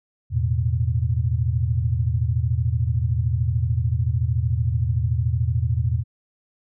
sine chord, E suspended fourth, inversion none, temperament equal, 82.41 / 110 / 123.47 Hz, E2 / A2 / B2, 0 / 0 / 0 cents, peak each -23 dBFS, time 0.3-6.04 s, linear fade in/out 50 ms, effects none

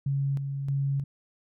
sine tone with tremolo, 138.59 Hz, C#3, in tune, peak -24 dBFS, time 0.06-1.04 s, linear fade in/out 5 ms, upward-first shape square, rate 1.6 Hz, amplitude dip 45%, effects none

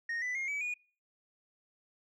sine tone with pitch steps, 1858 / 1991.4 / 2134 / 2287 / 2452 Hz, A#6 / B6 / C7 / D7 / D#7, -6 / +14 / +34 / -47 / -26 cents, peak -30 dBFS, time 0.09-0.74 s, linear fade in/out 5 ms, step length 130 ms, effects noise-tail reverb RT60 0.4 s tail -26 dB re dry + tanh soft clip ceiling -32 dBFS

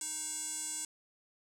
square tone with band-pass filter, 310.3 Hz, D#4, 5 cents flat, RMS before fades -39 dBFS, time 0.01-0.85 s, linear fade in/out 2 ms, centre 7900 Hz, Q 6, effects none

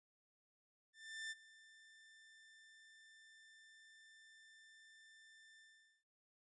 sawtooth tone with ADSR envelope, 1781 Hz, A6, 21 cents sharp, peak -40 dBFS, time 0.93-6.04 s, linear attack 380 ms, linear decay 31 ms, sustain -19 dB, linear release 450 ms, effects noise-tail reverb RT60 0.2 s tail -20 dB re dry + resampled to 22050 Hz

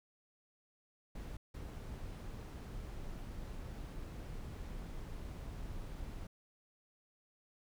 brown noise bursts at uneven times, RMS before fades -45 dBFS, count 2, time 1.15-1.37 / 1.54-6.27 s, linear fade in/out 5 ms, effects none

